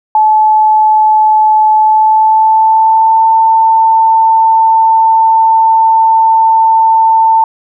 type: tone with pitch glide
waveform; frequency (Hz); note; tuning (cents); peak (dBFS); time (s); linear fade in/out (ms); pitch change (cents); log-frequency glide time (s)
sine; 863 to 893.4; A5 to A5; -34 to +26; -4; 0.15-7.44; 2; +60; 1.75-3.26
effects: none